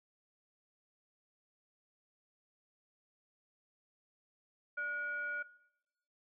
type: tone with frequency modulation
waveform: sine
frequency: 1447 Hz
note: F#6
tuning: 39 cents flat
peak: -35 dBFS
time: 4.77-5.43 s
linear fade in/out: 10 ms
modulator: 860 Hz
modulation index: 0.34
effects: noise-tail reverb RT60 0.8 s tail -20 dB re dry